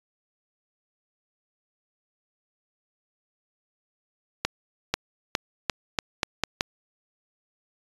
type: accelerating click train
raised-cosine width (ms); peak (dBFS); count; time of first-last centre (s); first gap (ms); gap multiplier
0.2; -5; 8; 4.45-6.609; 490; 0.84
effects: resampled to 24000 Hz